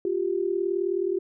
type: tone pair together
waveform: sine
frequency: 352.9 / 392 Hz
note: F4 / G4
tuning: +18 / 0 cents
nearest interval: major second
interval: 182 cents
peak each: -26 dBFS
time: 0.05-1.19 s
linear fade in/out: 2 ms
effects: none